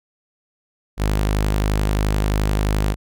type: tone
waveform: sawtooth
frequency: 51.5 Hz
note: G#1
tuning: 14 cents flat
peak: -13 dBFS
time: 0.97-2.96 s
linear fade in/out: 50 ms
effects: none